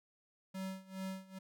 square tone with tremolo, 190 Hz, F#3, 46 cents sharp, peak -39 dBFS, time 0.54-1.39 s, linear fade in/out 10 ms, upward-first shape sine, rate 2.4 Hz, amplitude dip 90%, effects none

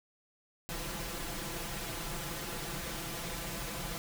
pink noise with comb filter, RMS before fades -39 dBFS, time 0.69-3.98 s, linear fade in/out 0 ms, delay 5.9 ms, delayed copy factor +0.8, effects none

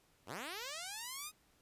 5% pulse linear sweep, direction up, 70.2 to 1267 Hz, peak -31 dBFS, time 0.26-1.32 s, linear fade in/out 50 ms, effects pink hiss -71 dBFS RMS until 1.61 s + resampled to 32000 Hz

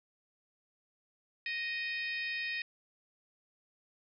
harmonic tone with a mistuned harmonic, 622.3 Hz, D#5, in tune, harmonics 3 / 4 / 5 / 6 / 7 / 8, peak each -38 / -37 / -50 / -46 / -49 / -48 dBFS, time 1.46-2.62 s, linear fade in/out 2 ms, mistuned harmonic 8, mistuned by +26 cents, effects none

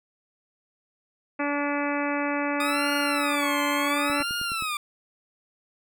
harmonic tone, 288.1 Hz, D4, 33 cents flat, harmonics 1 / 2 / 3 / 4 / 5 / 6 / 7 / 8 / 9, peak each -28 / -31 / -33 / -34 / -35 / -36 / -36 / -37 / -38 dBFS, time 1.39-4.23 s, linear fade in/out 10 ms
20% pulse tone with vibrato, 1218 Hz, D#6, 37 cents flat, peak -22 dBFS, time 2.6-4.77 s, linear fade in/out 2 ms, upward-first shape sine, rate 0.71 Hz, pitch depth 260 cents each way
click train, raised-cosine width 3 ms, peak -28 dBFS, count 6, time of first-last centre 4.1-4.624 s, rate 9.55 Hz
effects none

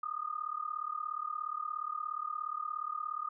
sine tone with amplitude modulation, 1228 Hz, D#6, 23 cents flat, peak -31 dBFS, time 0.03-3.29 s, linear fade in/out 5 ms, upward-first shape sine, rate 37 Hz, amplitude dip 90%, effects none

